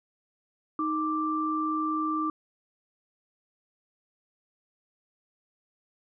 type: tone pair together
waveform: sine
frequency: 311.7 / 1176.1 Hz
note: D#4 / D6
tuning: +3 / +2 cents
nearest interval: octave + major seventh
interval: 2299 cents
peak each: -29 / -28 dBFS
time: 0.79-2.3 s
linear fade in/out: 2 ms
effects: none